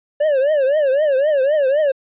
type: tone with vibrato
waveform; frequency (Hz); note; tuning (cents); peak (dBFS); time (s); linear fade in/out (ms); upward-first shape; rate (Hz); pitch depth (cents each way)
triangle; 569; C#5; +45; -11; 0.2-1.92; 10; triangle; 3.9; 190
effects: resampled to 8000 Hz